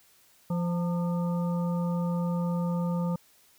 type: harmonic tone with a mistuned harmonic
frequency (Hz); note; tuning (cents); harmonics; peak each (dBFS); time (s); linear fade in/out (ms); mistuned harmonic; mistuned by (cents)
173; F3; -16; 1 / 3 / 5 / 7; -26 / -36 / -40 / -43; 0.5-3.16; 5; 5; +72
effects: white hiss -61 dBFS RMS until 3.58 s